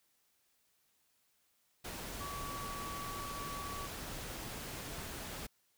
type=tone in noise; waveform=sine; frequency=1138 Hz; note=C#6; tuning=45 cents sharp; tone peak=-43 dBFS; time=2.2-3.87 s; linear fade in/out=10 ms; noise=pink; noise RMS=-44 dBFS; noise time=1.84-5.47 s; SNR=-2 dB; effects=white hiss -75 dBFS RMS until 5.77 s